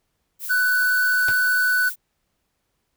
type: noise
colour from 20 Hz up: violet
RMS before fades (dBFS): -31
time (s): 0.39-1.96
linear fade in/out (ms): 50
type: tone with vibrato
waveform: triangle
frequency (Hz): 1492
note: F#6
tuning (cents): +14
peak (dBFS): -15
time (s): 0.49-1.9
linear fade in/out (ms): 20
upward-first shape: triangle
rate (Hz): 20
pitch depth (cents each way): 9
type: noise with exponential decay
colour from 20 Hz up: pink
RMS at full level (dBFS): -28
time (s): 1.28-1.39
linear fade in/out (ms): 2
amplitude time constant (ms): 22
effects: pink hiss -73 dBFS RMS until 2.96 s